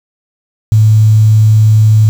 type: tone with quantisation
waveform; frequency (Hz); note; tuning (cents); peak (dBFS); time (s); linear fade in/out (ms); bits
sine; 108.5; A2; -24; -3; 0.72-2.09; 0; 5
effects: none